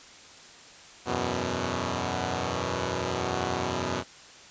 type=chord; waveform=5% pulse; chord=E suspended second; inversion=none; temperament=equal; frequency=82.41 / 92.5 / 123.47 Hz; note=E2 / F#2 / B2; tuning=0 / 0 / 0 cents; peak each=-23 / -20 / -20 dBFS; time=1.05-4.04 s; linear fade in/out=50 ms; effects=white hiss -49 dBFS RMS until 4.5 s + resampled to 16000 Hz